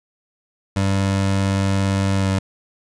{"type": "tone with pitch glide", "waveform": "25% pulse", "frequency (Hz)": [97.6, 96.2], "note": ["G2", "G2"], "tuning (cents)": [-7, -32], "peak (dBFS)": -13, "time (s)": [0.76, 2.39], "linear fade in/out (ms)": 5, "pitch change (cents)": -25, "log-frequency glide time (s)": [2.15, 2.28], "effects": ["resampled to 22050 Hz", "9-bit"]}